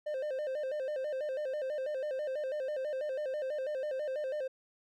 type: tone with vibrato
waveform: triangle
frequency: 562 Hz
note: C#5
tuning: 24 cents sharp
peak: -31 dBFS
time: 0.06-4.48 s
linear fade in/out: 10 ms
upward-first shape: square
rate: 6.1 Hz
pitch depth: 120 cents each way
effects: none